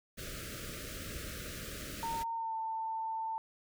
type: band-stop noise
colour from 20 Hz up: pink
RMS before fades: -43 dBFS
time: 0.17-2.24 s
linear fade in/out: 20 ms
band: 640 to 1200 Hz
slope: 96 dB/octave
type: tone with pitch glide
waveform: sine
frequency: 916 to 892.5 Hz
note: A#5 to A5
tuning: -31 to +24 cents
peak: -34 dBFS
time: 2.03-3.38 s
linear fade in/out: 0 ms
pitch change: -45 cents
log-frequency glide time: 2.34-2.54 s
effects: none